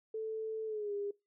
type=tone with pitch glide; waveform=sine; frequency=440 to 405.8 Hz; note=A4 to G#4; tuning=0 to -40 cents; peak=-35 dBFS; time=0.14-1.11 s; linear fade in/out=5 ms; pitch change=-140 cents; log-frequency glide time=0.66-0.93 s; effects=noise-tail reverb RT60 0.2 s tail -21 dB re dry